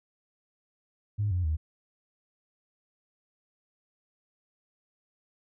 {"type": "tone with pitch steps", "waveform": "sine", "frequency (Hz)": [103.9, 89.93, 77.84], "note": ["G#2", "F#2", "D#2"], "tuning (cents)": [1, -49, 1], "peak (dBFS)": -24, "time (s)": [1.18, 1.57], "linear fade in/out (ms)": 20, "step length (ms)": 130, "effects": ["tanh soft clip ceiling -20 dBFS"]}